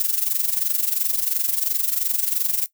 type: noise with amplitude modulation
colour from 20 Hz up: violet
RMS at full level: -19 dBFS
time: 0-2.66 s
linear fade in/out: 0 ms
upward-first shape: sine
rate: 22.9 Hz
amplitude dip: 75%
effects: noise-tail reverb RT60 0.1 s tail -17 dB re dry